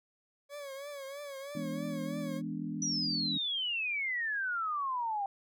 40% pulse tone with vibrato, 560 Hz, C#5, 18 cents sharp, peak -40 dBFS, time 0.49-2.42 s, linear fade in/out 50 ms, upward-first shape triangle, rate 3.1 Hz, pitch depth 90 cents each way
sine chord, E dominant seventh, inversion none, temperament equal, 164.81 / 207.7 / 246.9 / 293.7 Hz, E3 / G#3 / B3 / D4, 0 / 0 / 0 / 0 cents, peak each -40 dBFS, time 1.55-3.38 s, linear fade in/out 5 ms
sine exponential sweep, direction down, 5950 to 779 Hz, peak -31 dBFS, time 2.82-5.26 s, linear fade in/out 2 ms
effects none

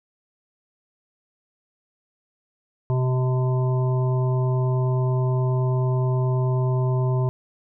harmonic tone, 127.9 Hz, C3, 39 cents flat, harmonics 1 / 3 / 5 / 7 / 8, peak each -19 / -29 / -33 / -36 / -37 dBFS, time 2.9-7.29 s, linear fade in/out 0 ms, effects none

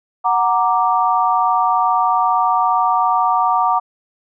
sine chord, Gb augmented, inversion none, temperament equal, 740 / 932.3 / 1174.7 Hz, Gb5 / Bb5 / D6, 0 / 0 / 0 cents, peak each -17 dBFS, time 0.24-3.8 s, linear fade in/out 20 ms, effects none

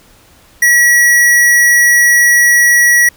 square tone, 1926 Hz, B6, 44 cents flat, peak -6 dBFS, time 0.62-3.09 s, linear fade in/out 5 ms, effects pink hiss -45 dBFS RMS until 3.16 s

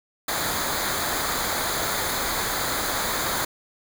pink noise with comb filter, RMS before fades -26 dBFS, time 0.28-3.45 s, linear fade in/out 5 ms, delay 0.36 ms, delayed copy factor -0.7, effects none

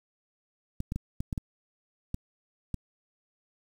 clicks, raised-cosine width 5 ms, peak -19 dBFS, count 8, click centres 0.804 / 0.921 / 0.96 / 1.205 / 1.328 / 1.378 / 2.144 / 2.743 s, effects 8-bit

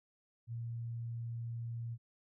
sine tone, 116.7 Hz, A#2, 2 cents sharp, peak -38 dBFS, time 0.47-1.98 s, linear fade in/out 50 ms, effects none

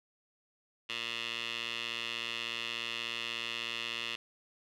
15% pulse tone with band-pass filter, 116.54 Hz, A#2, in tune, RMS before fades -38 dBFS, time 0.89-4.16 s, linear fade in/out 5 ms, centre 3000 Hz, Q 4.2, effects none

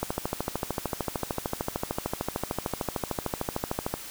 click train, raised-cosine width 1 ms, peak -13 dBFS, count 53, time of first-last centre 0.03-3.94 s, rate 13.3 Hz, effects white hiss -41 dBFS RMS until 4.1 s

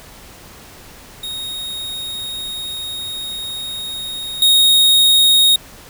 45% pulse tone with level steps, 3738 Hz, A#7, 4 cents sharp, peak -24 / -9 dBFS, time 1.23-5.56 s, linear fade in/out 5 ms, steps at 4.42 s, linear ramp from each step 2 ms, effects pink hiss -40 dBFS RMS until 5.89 s

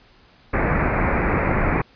pink low-pass noise, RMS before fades -20 dBFS, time 0.53-1.82 s, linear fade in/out 10 ms, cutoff 2400 Hz, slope 96 dB/octave, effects pink hiss -53 dBFS RMS until 1.95 s + resampled to 11025 Hz

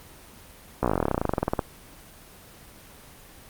slowing click train, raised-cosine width 1 ms, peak -8 dBFS, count 25, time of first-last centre 0.83-1.592 s, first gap 15 ms, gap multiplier 1.06, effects pink hiss -48 dBFS RMS until 3.49 s + Opus 24 kbps

